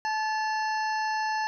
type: harmonic tone with a mistuned harmonic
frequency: 867 Hz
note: A5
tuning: 26 cents flat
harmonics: 1 / 2 / 3 / 5 / 6 / 7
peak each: -27 / -32 / -42 / -42 / -43 / -48 dBFS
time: 0.05-1.47 s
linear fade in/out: 0 ms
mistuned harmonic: 3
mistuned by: +77 cents
effects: none